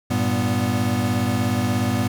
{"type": "tone cluster", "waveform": "square", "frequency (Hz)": [99.2, 116, 195.8, 245.9], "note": ["G2", "A#2", "G3", "B3"], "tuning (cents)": [21, -8, -2, -7], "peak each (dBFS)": [-26, -25, -28, -24], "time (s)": [0.1, 2.08], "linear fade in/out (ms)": 10, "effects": []}